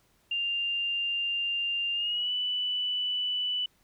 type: tone with pitch glide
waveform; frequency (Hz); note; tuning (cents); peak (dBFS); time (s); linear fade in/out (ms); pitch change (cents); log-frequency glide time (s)
sine; 2794 to 2977; F7 to F#7; 0 to +10; -27; 0.31-3.66; 5; +110; 1.93-2.32
effects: pink hiss -67 dBFS RMS until 3.83 s